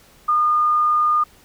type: tone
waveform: sine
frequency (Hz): 1218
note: D#6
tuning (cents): -37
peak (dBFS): -14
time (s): 0.28-1.24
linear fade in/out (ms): 10
effects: pink hiss -51 dBFS RMS until 1.44 s